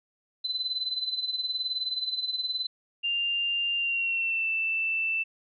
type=tone with tremolo; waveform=sine; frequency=4032 Hz; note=B7; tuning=35 cents sharp; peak=-25 dBFS; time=0.44-2.67 s; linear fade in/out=10 ms; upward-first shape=sine; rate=19 Hz; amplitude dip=70%
type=tone with pitch glide; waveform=sine; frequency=2794 to 2659 Hz; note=F7 to E7; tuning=0 to +14 cents; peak=-25 dBFS; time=3.03-5.24 s; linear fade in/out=20 ms; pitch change=-86 cents; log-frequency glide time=3.76-4.49 s
effects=none